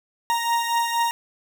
40% pulse beating tone pair, 932.3 / 936.5 Hz, A#5 / A#5, 0 / +8 cents, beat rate 4.2 Hz, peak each -21 / -26 dBFS, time 0.3-1.11 s, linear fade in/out 0 ms, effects none

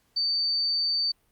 sine tone, 4581 Hz, D8, 44 cents flat, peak -23 dBFS, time 0.16-1.12 s, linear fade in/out 10 ms, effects pink hiss -68 dBFS RMS until 1.31 s + Opus 48 kbps

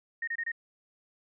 sine tone bursts, 1853 Hz, A#6, 11 cents flat, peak -30 dBFS, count 4, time 0.22-0.518 s, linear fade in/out 5 ms, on 55 ms, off 26 ms, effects none

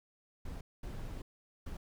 brown noise bursts at uneven times, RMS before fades -42 dBFS, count 3, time 0.45-0.61 / 0.83-1.22 / 1.66-1.77 s, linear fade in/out 5 ms, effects none

